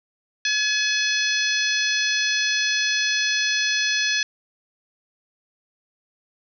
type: harmonic tone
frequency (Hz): 850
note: G#5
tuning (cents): +40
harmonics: 2 / 3 / 4 / 5 / 6 / 7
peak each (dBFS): -24 / -26 / -27 / -28 / -29 / -29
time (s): 0.45-4.23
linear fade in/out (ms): 2
effects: none